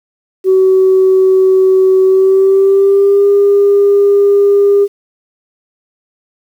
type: tone with pitch glide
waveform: sine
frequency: 377.8 to 402.6 Hz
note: F#4 to G4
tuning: +36 to +46 cents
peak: -4 dBFS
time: 0.44-4.88 s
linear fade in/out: 50 ms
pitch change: +110 cents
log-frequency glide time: 2.03-3.27 s
effects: tanh soft clip ceiling -1 dBFS + 7-bit